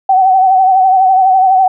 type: tone with vibrato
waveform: sine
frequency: 757 Hz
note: F#5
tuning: 39 cents sharp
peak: -5 dBFS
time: 0.09-1.68 s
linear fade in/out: 5 ms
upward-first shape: triangle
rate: 12 Hz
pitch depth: 58 cents each way
effects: none